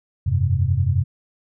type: chord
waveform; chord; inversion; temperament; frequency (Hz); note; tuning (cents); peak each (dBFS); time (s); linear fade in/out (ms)
sine; F suspended second; none; equal with one note detuned; 87 / 98 / 130.81; F2 / G2 / C3; -6 / 0 / 0; -21 / -20 / -21; 0.26-1.04; 10
effects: none